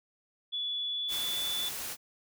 sine tone with pitch glide, 3428 to 3476 Hz, A7 to A7, -46 to -22 cents, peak -31 dBFS, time 0.52-1.7 s, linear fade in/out 20 ms, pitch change +24 cents, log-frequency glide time 0.9-1.44 s
white noise, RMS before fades -38 dBFS, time 1.08-1.97 s, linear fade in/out 50 ms
effects none

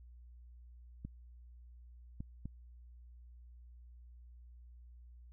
clicks, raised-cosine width 5 ms, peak -30 dBFS, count 3, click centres 1.05 / 2.205 / 2.456 s, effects added 60 Hz sine -53 dBFS peak until 5.32 s

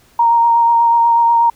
sine tone with vibrato, 932.3 Hz, A#5, in tune, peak -8 dBFS, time 0.19-1.5 s, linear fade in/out 5 ms, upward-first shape sine, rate 8.2 Hz, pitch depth 15 cents each way, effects pink hiss -51 dBFS RMS until 1.55 s

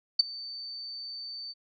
sine tone with ADSR envelope, 4562 Hz, C#8, 49 cents sharp, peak -14 dBFS, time 0.19-1.54 s, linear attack 8 ms, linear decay 15 ms, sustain -23 dB, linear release 33 ms, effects none

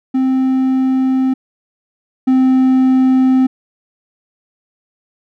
triangle tone pair in turn, 261.6 / 259.9 Hz, C4 / C4, 0 / -11 cents, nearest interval unison, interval 11 cents, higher first, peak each -9 / -6 dBFS, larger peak second, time 0.14-1.34 / 2.27-3.47 s, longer neither, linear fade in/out 10 ms, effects none

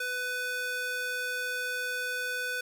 square tone with high-pass filter, 498.8 Hz, B4, 17 cents sharp, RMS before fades -33 dBFS, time 0-2.61 s, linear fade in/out 5 ms, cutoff 1100 Hz, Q 4, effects none

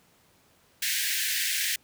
pink high-pass noise, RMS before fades -28 dBFS, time 0.82-1.76 s, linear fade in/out 5 ms, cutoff 1600 Hz, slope 96 dB/octave, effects pink hiss -62 dBFS RMS until 1.83 s + high-pass 80 Hz 12 dB/octave

